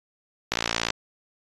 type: click train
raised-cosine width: 0.2 ms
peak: -5 dBFS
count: 23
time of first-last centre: 0.52-0.903 s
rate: 57.4 Hz
effects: AAC 32 kbps